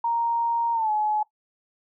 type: tone with pitch glide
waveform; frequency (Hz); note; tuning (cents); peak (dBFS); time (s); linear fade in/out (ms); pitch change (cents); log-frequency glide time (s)
sine; 932.3 to 850; A#5 to G#5; 0 to +40; -21; 0.04-1.23; 5; -160; 0.73-0.91
effects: noise-tail reverb RT60 0.1 s tail -19 dB re dry